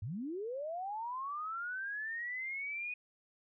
sine linear sweep, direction up, 87.5 to 2489 Hz, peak -37 dBFS, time 0.02-2.94 s, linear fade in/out 5 ms, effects none

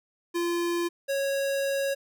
square tone pair in turn, 344.4 / 551.3 Hz, F4 / C#5, -24 / -10 cents, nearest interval minor sixth, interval 814 cents, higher second, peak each -26 dBFS, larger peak neither, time 0.34-0.89 / 1.08-1.95 s, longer second, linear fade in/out 20 ms, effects none

